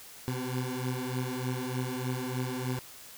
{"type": "beating tone pair", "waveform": "20% pulse", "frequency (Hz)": [125.8, 129.1], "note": ["B2", "C3"], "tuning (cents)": [32, -23], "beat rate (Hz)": 3.3, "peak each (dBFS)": [-29, -30], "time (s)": [0.28, 2.79], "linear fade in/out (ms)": 0, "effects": ["white hiss -49 dBFS RMS until 3.17 s"]}